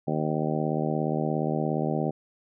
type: harmonic tone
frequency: 77.1 Hz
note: D#2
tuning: 15 cents flat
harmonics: 2 / 3 / 4 / 5 / 6 / 7 / 8 / 9 / 10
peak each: -29 / -31 / -33 / -33 / -36 / -35 / -34 / -44 / -35 dBFS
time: 0.07-2.11 s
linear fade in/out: 10 ms
effects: none